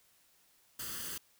white noise with comb filter, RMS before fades -41 dBFS, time 0.79-1.18 s, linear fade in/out 5 ms, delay 0.64 ms, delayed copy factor +0.7, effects white hiss -68 dBFS RMS until 1.39 s

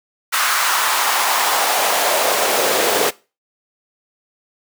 pink noise with high-pass filter sweep, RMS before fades -17 dBFS, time 0.32-3.11 s, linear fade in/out 20 ms, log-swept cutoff 1300 to 420 Hz, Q 2.1, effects noise-tail reverb RT60 0.3 s tail -21 dB re dry

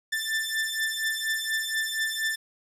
sawtooth beating tone pair, 1770 / 1774.2 Hz, A6 / A6, +10 / +14 cents, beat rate 4.2 Hz, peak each -26 dBFS, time 0.12-2.36 s, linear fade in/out 10 ms, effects resampled to 32000 Hz + 9-bit

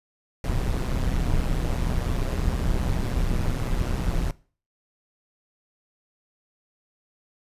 brown noise with amplitude modulation, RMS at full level -21 dBFS, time 0.44-4.31 s, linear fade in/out 2 ms, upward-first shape sine, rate 126 Hz, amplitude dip 70%, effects noise-tail reverb RT60 0.4 s tail -20 dB re dry + resampled to 32000 Hz

